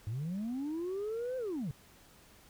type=linear two-way sweep; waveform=sine; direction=up then down; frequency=99.6 to 524 to 126.9 Hz; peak=-32 dBFS; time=0.07-1.71 s; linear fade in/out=0 ms; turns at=1.37 s; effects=tanh soft clip ceiling -32 dBFS + pink hiss -60 dBFS RMS until 2.49 s